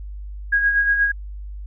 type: tone with tremolo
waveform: sine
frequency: 1643 Hz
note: G#6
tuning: 19 cents flat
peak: -13 dBFS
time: 0.52-1.12 s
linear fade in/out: 10 ms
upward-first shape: sine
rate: 8.4 Hz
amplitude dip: 50%
effects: added 50 Hz sine -30 dBFS peak until 1.66 s